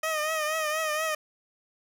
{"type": "tone with vibrato", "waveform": "15% pulse", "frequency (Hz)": 622.3, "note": "D#5", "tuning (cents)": 0, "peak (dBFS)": -20, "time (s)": [0.03, 1.15], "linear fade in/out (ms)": 5, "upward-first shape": "triangle", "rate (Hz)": 4.2, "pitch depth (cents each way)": 67, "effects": []}